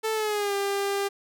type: tone with pitch glide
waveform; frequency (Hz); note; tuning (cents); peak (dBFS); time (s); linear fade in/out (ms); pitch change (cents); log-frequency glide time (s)
sawtooth; 440 to 398.8; A4 to G4; 0 to +30; -21; 0.03-1.09; 20; -170; 0.13-0.54
effects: none